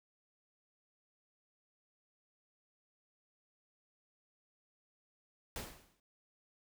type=noise with exponential decay; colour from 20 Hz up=pink; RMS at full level=-40 dBFS; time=5.56-6 s; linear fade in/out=1 ms; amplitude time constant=94 ms; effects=none